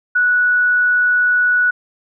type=tone; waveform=sine; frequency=1472 Hz; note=F#6; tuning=9 cents flat; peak=-11 dBFS; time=0.15-1.71 s; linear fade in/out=10 ms; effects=none